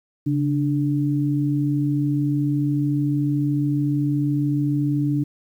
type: tone pair together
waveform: sine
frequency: 139.94 / 293.7 Hz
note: C#3 / D4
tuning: +17 / 0 cents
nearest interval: octave + minor second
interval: 1283 cents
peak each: -21 dBFS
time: 0.26-5.24 s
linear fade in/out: 10 ms
effects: 9-bit